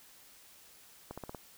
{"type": "accelerating click train", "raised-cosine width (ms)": 1, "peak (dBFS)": -27, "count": 5, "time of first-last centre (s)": [1.11, 1.348], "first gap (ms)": 66, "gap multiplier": 0.93, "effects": ["white hiss -58 dBFS RMS until 1.57 s"]}